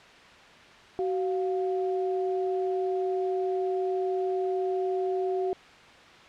sine tone pair together, 376.3 / 705 Hz, F#4 / F5, +29 / +16 cents, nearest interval major seventh, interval 1087 cents, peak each -26 / -33 dBFS, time 0.99-5.53 s, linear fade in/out 0 ms, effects white hiss -50 dBFS RMS until 6.28 s + low-pass 3000 Hz 12 dB/octave

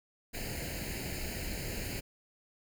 pink noise with comb filter, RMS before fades -38 dBFS, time 0.33-2.01 s, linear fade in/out 20 ms, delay 0.43 ms, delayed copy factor +0.8, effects none

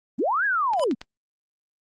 sine linear two-way sweep, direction up then down, 173.1 to 1700 to 191.1 Hz, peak -20 dBFS, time 0.18-0.95 s, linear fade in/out 20 ms, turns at 0.45 s
clicks, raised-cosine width 0.2 ms, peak -19 dBFS, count 4, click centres 0.735 / 0.796 / 0.912 / 1.015 s
square tone with exponential growth, 1000 Hz, B5, 21 cents sharp, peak -22 dBFS, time 0.74-0.84 s, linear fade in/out 2 ms, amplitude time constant 21 ms
effects Opus 32 kbps

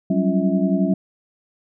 sine tone cluster, 184.7 / 195.7 / 278.1 / 344.6 / 647 Hz, F#3 / G3 / C#4 / F4 / E5, -3 / -3 / +6 / -23 / -32 cents, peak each -21 / -20 / -22 / -27 / -27 dBFS, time 0.1-0.94 s, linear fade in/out 5 ms, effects none

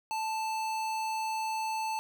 square tone with notch filter, 880 Hz, A5, in tune, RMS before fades -33 dBFS, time 0.11-1.99 s, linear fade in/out 0 ms, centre 12000 Hz, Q 1.8, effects none

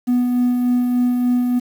triangle tone with tremolo, 246.3 Hz, B3, 5 cents flat, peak -10 dBFS, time 0.07-1.6 s, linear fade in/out 20 ms, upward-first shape sine, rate 3.4 Hz, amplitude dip 35%, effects tanh soft clip ceiling -8 dBFS + 7-bit

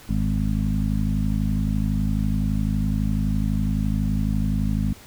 harmonic tone with a mistuned harmonic, 51.91 Hz, G#1, in tune, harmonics 1 / 2 / 3 / 4 / 5, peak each -24 / -27 / -27 / -25 / -31 dBFS, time 0.09-4.93 s, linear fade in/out 5 ms, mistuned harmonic 1, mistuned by -81 cents, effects pink hiss -46 dBFS RMS until 5.06 s

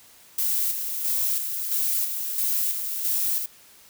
violet noise with tremolo, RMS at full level -24 dBFS, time 0.38-3.46 s, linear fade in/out 5 ms, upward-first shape square, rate 1.5 Hz, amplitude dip 45%, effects white hiss -52 dBFS RMS until 3.89 s

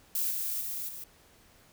violet noise with level steps, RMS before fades -30 / -33 / -36 / -42 dBFS, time 0.15-1.04 s, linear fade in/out 2 ms, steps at 0.3 / 0.6 / 0.88 s, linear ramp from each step 10 ms, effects pink hiss -60 dBFS RMS until 1.72 s

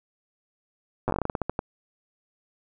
slowing click train, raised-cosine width 1 ms, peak -12 dBFS, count 15, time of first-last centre 1.08-1.591 s, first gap 8 ms, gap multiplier 1.21, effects none

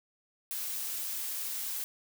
blue noise, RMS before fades -36 dBFS, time 0.51-1.84 s, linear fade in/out 0 ms, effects none

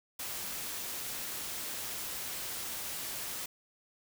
white noise, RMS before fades -39 dBFS, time 0.19-3.46 s, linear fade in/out 5 ms, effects none

